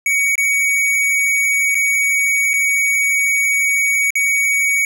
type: tone with dropouts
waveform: square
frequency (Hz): 2247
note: C#7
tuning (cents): +23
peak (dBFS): -14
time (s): 0.06-4.85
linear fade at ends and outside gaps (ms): 2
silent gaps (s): 0.355-0.379 / 1.746-1.752 / 2.534-2.538 / 4.105-4.154
effects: none